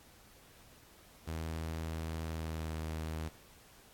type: tone with pitch glide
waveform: sawtooth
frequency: 80.6 to 79.26 Hz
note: E2 to D#2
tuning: -38 to +33 cents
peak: -33 dBFS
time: 1.27-3.29 s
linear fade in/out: 10 ms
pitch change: -29 cents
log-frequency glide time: 2.28-2.72 s
effects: pink hiss -60 dBFS RMS until 3.93 s + AAC 64 kbps